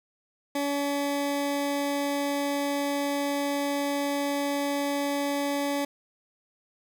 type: tone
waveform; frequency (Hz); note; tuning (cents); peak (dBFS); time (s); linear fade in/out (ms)
20% pulse; 284; C#4; +42; -21; 0.55-5.85; 5
effects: none